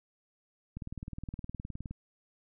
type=click train; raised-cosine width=5 ms; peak=-27 dBFS; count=23; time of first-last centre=0.77-1.91 s; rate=19.3 Hz; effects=none